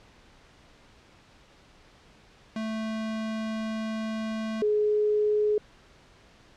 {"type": "tone pair in turn", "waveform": ["square", "sine"], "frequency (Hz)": [220, 421.3], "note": ["A3", "G#4"], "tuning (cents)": [0, 25], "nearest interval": "major seventh", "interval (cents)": 1125, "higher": "second", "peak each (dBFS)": [-30, -21], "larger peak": "second", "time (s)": [[2.56, 4.62], [4.62, 5.58]], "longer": "first", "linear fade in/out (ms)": 2, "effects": ["pink hiss -56 dBFS RMS until 6.56 s", "low-pass 5000 Hz 12 dB/octave"]}